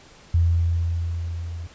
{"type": "tone with level ramp", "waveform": "sine", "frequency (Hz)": 84.5, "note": "E2", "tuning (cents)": 43, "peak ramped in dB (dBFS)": [-14, -30], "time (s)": [0.34, 1.67], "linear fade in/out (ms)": 5, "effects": ["pink hiss -49 dBFS RMS until 1.74 s", "resampled to 16000 Hz"]}